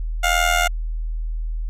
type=tone with amplitude modulation; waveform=15% pulse; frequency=707 Hz; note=F5; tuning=21 cents sharp; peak=-7 dBFS; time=0.23-0.68 s; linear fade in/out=10 ms; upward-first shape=sine; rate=82.1 Hz; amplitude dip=70%; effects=added 40 Hz sine -22 dBFS peak until 1.69 s + low-pass 12000 Hz 12 dB/octave